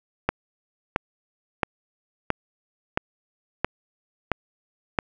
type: click train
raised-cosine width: 0.5 ms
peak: -5 dBFS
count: 8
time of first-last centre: 0.29-4.988 s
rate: 1.49 Hz
effects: none